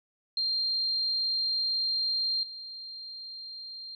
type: tone with level steps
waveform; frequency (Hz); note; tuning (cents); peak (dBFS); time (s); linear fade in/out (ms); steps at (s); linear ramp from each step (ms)
sine; 4186; C8; 0; -26 / -39; 0.37-3.95; 2; 2.43; 2
effects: none